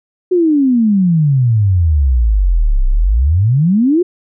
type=exponential two-way sweep; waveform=sine; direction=down then up; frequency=372.5 to 30.72 to 372.5 Hz; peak=-8 dBFS; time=0.31-4.03 s; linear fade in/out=10 ms; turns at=2.87 s; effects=none